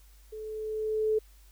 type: tone with level ramp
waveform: sine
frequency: 433.4 Hz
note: A4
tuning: 26 cents flat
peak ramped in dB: -38 to -22 dBFS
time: 0.32-1.19 s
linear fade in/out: 10 ms
effects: added 50 Hz sine -53 dBFS peak until 1.51 s + white hiss -63 dBFS RMS until 1.51 s